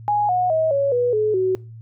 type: tone with pitch steps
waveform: sine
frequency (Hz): 830.6 / 727.3 / 636.8 / 557.6 / 488.2 / 427.5 / 374.3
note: G#5 / F#5 / D#5 / C#5 / B4 / A4 / F#4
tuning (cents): 0 / -30 / +40 / +10 / -20 / -50 / +20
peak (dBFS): -16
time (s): 0.08-1.55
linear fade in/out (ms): 0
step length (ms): 210
effects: noise-tail reverb RT60 0.3 s tail -23 dB re dry + added 113 Hz sine -36 dBFS peak until 1.81 s